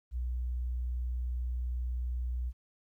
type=tone; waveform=sine; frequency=61.3 Hz; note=B1; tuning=12 cents flat; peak=-31 dBFS; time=0.11-2.53 s; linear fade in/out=50 ms; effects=12-bit